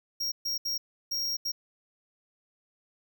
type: tone bursts at uneven times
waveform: square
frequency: 5588 Hz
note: F8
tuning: in tune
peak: -29 dBFS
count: 5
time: 0.2-0.32 / 0.45-0.58 / 0.65-0.78 / 1.11-1.37 / 1.45-1.52 s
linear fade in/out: 10 ms
effects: none